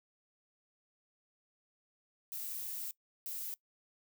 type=noise bursts at uneven times; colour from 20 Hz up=violet; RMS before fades=-41 dBFS; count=2; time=2.32-2.91 / 3.26-3.54 s; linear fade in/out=0 ms; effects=noise-tail reverb RT60 0.1 s tail -21 dB re dry